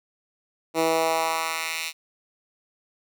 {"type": "tone with high-pass filter sweep", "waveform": "10% pulse", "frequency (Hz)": 162.4, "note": "E3", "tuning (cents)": -26, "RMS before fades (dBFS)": -25, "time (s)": [0.74, 1.93], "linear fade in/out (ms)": 50, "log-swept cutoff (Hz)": [330, 3000], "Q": 1.4, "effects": []}